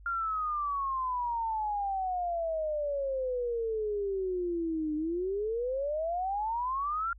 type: exponential two-way sweep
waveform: sine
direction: down then up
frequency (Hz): 1400 to 301.1 to 1400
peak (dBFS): -29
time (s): 0.06-7.13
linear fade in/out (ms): 2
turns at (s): 4.95
effects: added 50 Hz sine -49 dBFS peak until 7.18 s